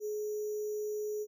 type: tone with sample-and-hold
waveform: sine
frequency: 422.4 Hz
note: G#4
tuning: 29 cents sharp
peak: -33 dBFS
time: 0-1.27 s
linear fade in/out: 50 ms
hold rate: 6300 Hz
effects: none